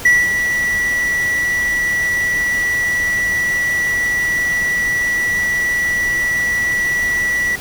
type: tone with ADSR envelope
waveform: triangle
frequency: 1951 Hz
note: B6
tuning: 22 cents flat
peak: -5 dBFS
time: 0.05-7.56 s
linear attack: 6 ms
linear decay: 220 ms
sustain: -8 dB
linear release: 10 ms
effects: pink hiss -30 dBFS RMS until 7.6 s